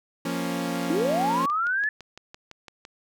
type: chord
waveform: sawtooth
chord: Bb minor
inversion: second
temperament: equal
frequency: 174.61 / 233.1 / 277.2 Hz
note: F3 / Bb3 / Db4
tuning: 0 / 0 / 0 cents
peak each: -27 / -28 / -26 dBFS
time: 0.25-1.46 s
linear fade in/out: 5 ms
type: linear sweep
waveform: sine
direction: up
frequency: 290.2 to 1760 Hz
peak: -22 dBFS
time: 0.9-1.89 s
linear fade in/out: 2 ms
type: click train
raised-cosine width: 0.2 ms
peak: -25 dBFS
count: 9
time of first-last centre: 1.5-2.851 s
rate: 5.92 Hz
effects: none